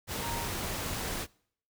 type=tone in noise; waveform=sine; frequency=932.3 Hz; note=A#5; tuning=in tune; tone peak=-37 dBFS; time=0.2-0.48 s; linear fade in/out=50 ms; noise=pink; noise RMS=-35 dBFS; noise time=0.07-1.27 s; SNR=-5 dB; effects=noise-tail reverb RT60 0.6 s tail -24 dB re dry